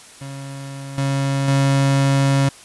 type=tone with level steps; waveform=35% pulse; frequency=137.5 Hz; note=C#3; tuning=14 cents flat; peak=-28 / -16 / -12 dBFS; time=0.21-2.49 s; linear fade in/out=5 ms; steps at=0.98 / 1.48 s; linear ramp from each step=2 ms; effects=white hiss -43 dBFS RMS until 2.64 s + resampled to 24000 Hz